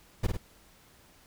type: noise with echo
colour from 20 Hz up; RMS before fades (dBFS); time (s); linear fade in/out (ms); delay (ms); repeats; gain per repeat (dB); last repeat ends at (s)
brown; -24; 0.23-0.27; 10; 51; 2; -4; 0.372
effects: pink hiss -59 dBFS RMS until 1.26 s